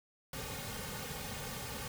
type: noise with comb filter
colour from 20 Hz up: pink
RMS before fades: -42 dBFS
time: 0.33-1.88 s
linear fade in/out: 2 ms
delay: 3 ms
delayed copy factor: -0.85
effects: none